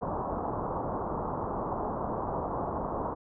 white low-pass noise, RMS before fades -33 dBFS, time 0.01-3.15 s, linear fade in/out 20 ms, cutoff 1100 Hz, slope 48 dB/octave, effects none

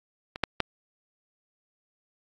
clicks, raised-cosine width 0.3 ms, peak -19 / -7 / -7 dBFS, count 3, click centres 0.359 / 0.437 / 0.603 s, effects AAC 64 kbps

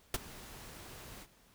pink noise with ADSR envelope, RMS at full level -29 dBFS, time 0.14-1.27 s, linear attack 3 ms, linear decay 25 ms, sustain -21 dB, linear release 49 ms, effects pink hiss -65 dBFS RMS until 1.54 s

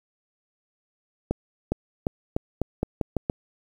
accelerating click train, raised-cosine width 2 ms, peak -10 dBFS, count 9, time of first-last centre 1.31-3.299 s, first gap 410 ms, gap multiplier 0.85, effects 8-bit

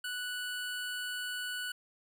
25% pulse tone, 1480 Hz, F#6, in tune, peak -32 dBFS, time 0.04-1.72 s, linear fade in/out 5 ms, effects none

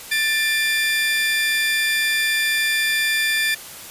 30% pulse tone pair together, 1766 / 2388 Hz, A6 / D7, +6 / +28 cents, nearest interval perfect fourth, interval 522 cents, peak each -17 / -20 dBFS, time 0.11-3.55 s, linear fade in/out 10 ms, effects white hiss -37 dBFS RMS until 3.9 s + resampled to 32000 Hz

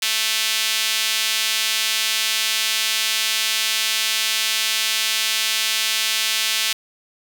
sawtooth tone with high-pass filter, 220 Hz, A3, in tune, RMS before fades -21 dBFS, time 0.02-6.73 s, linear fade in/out 5 ms, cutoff 3000 Hz, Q 1.4, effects none

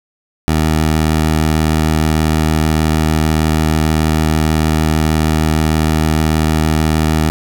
15% pulse tone with vibrato, 78.3 Hz, D#2, 11 cents sharp, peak -5 dBFS, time 0.48-7.3 s, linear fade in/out 0 ms, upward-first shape sine, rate 6.5 Hz, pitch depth 10 cents each way, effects 7-bit

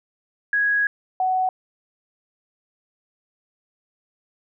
sine tone pair in turn, 1660 / 746.1 Hz, G#6 / F#5, -1 / +14 cents, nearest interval octave + major second, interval 1385 cents, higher first, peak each -17 / -18 dBFS, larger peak first, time 0.53-0.87 / 1.2-1.49 s, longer first, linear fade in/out 2 ms, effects none

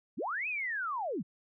sine linear two-way sweep, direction up then down, 130.5 to 2600 to 130.5 Hz, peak -32 dBFS, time 0.17-1.23 s, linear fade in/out 20 ms, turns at 0.48 s, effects none

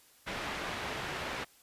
white low-pass noise, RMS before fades -38 dBFS, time 0.26-1.45 s, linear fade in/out 20 ms, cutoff 2200 Hz, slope 12 dB/octave, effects white hiss -62 dBFS RMS until 1.62 s + resampled to 32000 Hz

